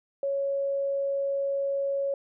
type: tone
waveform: sine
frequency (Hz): 554.4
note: C#5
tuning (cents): 0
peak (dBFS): -25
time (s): 0.23-2.14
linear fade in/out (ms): 2
effects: none